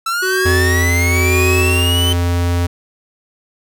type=linear sweep; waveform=45% pulse; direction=up; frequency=1318.5 to 3065 Hz; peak=-16 dBFS; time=0.06-2.13 s; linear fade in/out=5 ms
type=tone with tremolo; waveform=square; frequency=373.9 Hz; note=F#4; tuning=18 cents sharp; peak=-16 dBFS; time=0.22-2.14 s; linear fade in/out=10 ms; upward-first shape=sine; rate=1 Hz; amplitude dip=85%
type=tone with pitch glide; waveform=square; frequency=86.5 to 87.1 Hz; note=F2 to F2; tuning=-16 to -4 cents; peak=-14 dBFS; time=0.45-2.67 s; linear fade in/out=10 ms; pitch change=+12 cents; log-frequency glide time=1.23-1.52 s
effects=none